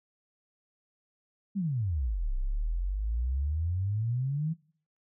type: exponential two-way sweep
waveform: sine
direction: down then up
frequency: 209.9 to 30.87 to 164.6 Hz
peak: -27 dBFS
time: 1.55-4.54 s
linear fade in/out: 20 ms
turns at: 2.34 s
effects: noise-tail reverb RT60 0.5 s tail -21 dB re dry